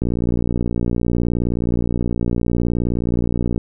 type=click train; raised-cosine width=3 ms; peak=-7 dBFS; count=212; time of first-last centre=0.02-3.578 s; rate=59.3 Hz; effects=none